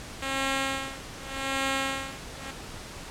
5% pulse tone with tremolo, 269.9 Hz, C#4, 46 cents flat, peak -14 dBFS, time 0.22-2.51 s, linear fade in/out 5 ms, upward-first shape sine, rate 0.85 Hz, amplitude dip 100%, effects pink hiss -41 dBFS RMS until 3.1 s + low-pass 9000 Hz 12 dB/octave

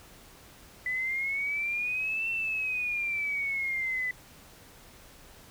sine exponential two-way sweep, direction up then down, 1990 to 2700 to 1990 Hz, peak -28 dBFS, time 0.86-4.11 s, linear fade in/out 2 ms, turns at 2.3 s, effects pink hiss -53 dBFS RMS until 5.5 s

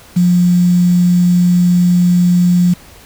sine tone with quantisation, 177.2 Hz, F3, 25 cents sharp, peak -7 dBFS, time 0.16-2.74 s, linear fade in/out 10 ms, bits 5, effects pink hiss -40 dBFS RMS until 3.05 s

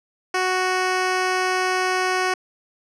10% pulse tone, 370 Hz, F#4, in tune, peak -11 dBFS, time 0.34-2.34 s, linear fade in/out 5 ms, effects low-pass 7000 Hz 12 dB/octave

